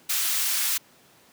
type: high-pass noise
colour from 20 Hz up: white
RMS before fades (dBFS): -25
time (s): 0.09-0.78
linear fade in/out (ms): 10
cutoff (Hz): 1500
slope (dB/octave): 12
effects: pink hiss -56 dBFS RMS until 1.32 s + high-pass 150 Hz 12 dB/octave